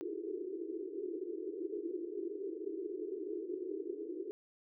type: band-pass noise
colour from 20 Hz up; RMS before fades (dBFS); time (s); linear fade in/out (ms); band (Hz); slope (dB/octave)
pink; -41; 0.01-4.31; 0; 320 to 430; 96
effects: none